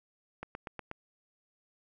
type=click train; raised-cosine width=0.5 ms; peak=-24 dBFS; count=5; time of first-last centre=0.43-0.914 s; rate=8.27 Hz; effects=none